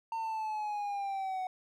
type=linear sweep; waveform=triangle; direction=down; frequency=911 to 740 Hz; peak=-31 dBFS; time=0.12-1.47 s; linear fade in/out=2 ms; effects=none